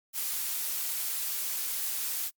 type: noise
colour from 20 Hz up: blue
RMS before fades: -32 dBFS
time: 0.13-2.31 s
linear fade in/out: 50 ms
effects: noise-tail reverb RT60 0.1 s tail -26 dB re dry + Opus 48 kbps